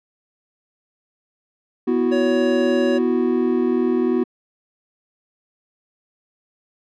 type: chord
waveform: triangle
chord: B suspended fourth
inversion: none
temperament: equal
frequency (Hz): 246.9 / 329.6 / 370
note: B3 / E4 / F#4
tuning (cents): 0 / 0 / 0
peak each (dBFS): -18 / -21 / -18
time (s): 1.87-4.24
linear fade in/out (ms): 10
type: tone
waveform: square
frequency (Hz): 561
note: C#5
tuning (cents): +21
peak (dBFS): -22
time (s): 2.11-2.99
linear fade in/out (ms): 20
effects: low-pass 4000 Hz 12 dB/octave